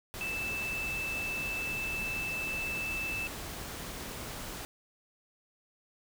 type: tone in noise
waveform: sine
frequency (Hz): 2637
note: E7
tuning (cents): 0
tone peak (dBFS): -33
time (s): 0.21-3.27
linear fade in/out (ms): 0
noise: pink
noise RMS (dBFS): -41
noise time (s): 0.14-4.65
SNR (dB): +5
effects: none